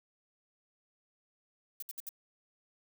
violet noise bursts, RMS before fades -41 dBFS, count 4, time 1.8-2.091 s, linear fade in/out 2 ms, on 24 ms, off 65 ms, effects none

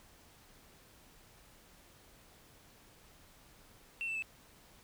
sine tone with pitch steps, 2700 / 2660 / 2620 Hz, E7 / E7 / E7, +41 / +15 / -11 cents, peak -33 dBFS, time 4.01-4.223 s, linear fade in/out 0 ms, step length 71 ms, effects tanh soft clip ceiling -33 dBFS + pink hiss -61 dBFS RMS until 4.83 s

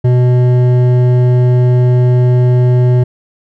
sine tone with hard clipping, 124.4 Hz, B2, 13 cents sharp, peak -8 dBFS, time 0.04-3.04 s, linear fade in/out 10 ms, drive 10 dB, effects none

